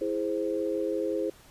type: chord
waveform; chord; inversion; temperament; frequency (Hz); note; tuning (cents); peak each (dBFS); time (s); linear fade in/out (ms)
sine; E augmented; none; equal; 329.6 / 415.3 / 523.3; E4 / G#4 / B#4; 0 / 0 / 0; -31; 0.01-1.3; 5
effects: pink hiss -55 dBFS RMS until 1.5 s + resampled to 32000 Hz